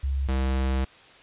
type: tone pair in turn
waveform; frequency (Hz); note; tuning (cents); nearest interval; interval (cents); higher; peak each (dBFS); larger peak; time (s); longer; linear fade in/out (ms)
sine / square; 68 / 65.91; C#2 / C2; -33 / +13; minor second; 54; first; -23; neither; 0.03-0.28 / 0.28-0.85; second; 10
effects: white hiss -51 dBFS RMS until 1.22 s + resampled to 8000 Hz